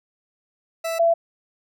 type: tone pair in turn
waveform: 40% pulse / sine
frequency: 659.3 / 671.2 Hz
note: E5 / E5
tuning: 0 / +31 cents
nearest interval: unison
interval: 31 cents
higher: second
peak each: -23 / -14 dBFS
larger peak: second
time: 0.84-0.99 / 0.99-1.14 s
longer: neither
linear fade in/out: 10 ms
effects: none